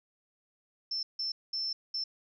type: tone bursts at uneven times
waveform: sine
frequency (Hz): 5330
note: E8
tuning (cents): +18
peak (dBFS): -31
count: 4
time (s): 0.91-1.03 / 1.19-1.32 / 1.53-1.73 / 1.94-2.04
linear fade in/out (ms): 5
effects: none